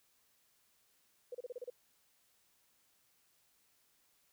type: tone bursts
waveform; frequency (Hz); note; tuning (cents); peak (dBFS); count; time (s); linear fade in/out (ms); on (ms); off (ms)
sine; 493.9; B4; 0; -40; 7; 1.32-1.701; 5; 27; 32
effects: white hiss -73 dBFS RMS until 4.32 s